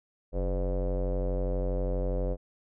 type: tone with low-pass filter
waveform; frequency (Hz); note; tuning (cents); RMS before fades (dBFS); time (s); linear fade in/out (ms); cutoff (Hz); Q
square; 46.17; F#1; -3; -29; 0.32-2.37; 50; 540; 5.7
effects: none